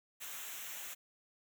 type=noise with comb filter; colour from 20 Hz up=white; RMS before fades=-45 dBFS; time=0.2-0.95 s; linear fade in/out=20 ms; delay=0.21 ms; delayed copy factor=-0.7; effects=none